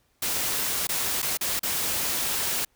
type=noise with dropouts; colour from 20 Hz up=white; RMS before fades=-27 dBFS; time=0.22-2.65 s; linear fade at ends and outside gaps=5 ms; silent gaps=0.871-0.89 / 1.22-1.226 / 1.373-1.41 / 1.594-1.631 s; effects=pink hiss -68 dBFS RMS until 2.75 s